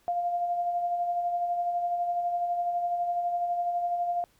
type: tone with tremolo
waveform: sine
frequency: 700 Hz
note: F5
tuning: 4 cents sharp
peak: -24 dBFS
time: 0.08-4.24 s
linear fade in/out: 0 ms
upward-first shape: sine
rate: 12 Hz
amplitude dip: 40%
effects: pink hiss -65 dBFS RMS until 4.39 s